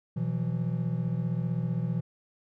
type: chord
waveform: triangle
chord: B suspended fourth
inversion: none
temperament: equal with one note detuned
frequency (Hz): 123.47 / 164.81 / 180.25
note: B2 / E3 / F#3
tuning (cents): 0 / 0 / -45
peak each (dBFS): -29 / -28 / -33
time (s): 0.16-2.01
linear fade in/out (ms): 10
effects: none